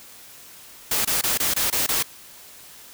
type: noise bursts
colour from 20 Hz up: white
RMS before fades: -22 dBFS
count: 7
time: 0.91-2.028 s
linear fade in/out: 5 ms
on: 140 ms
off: 23 ms
effects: white hiss -45 dBFS RMS until 2.93 s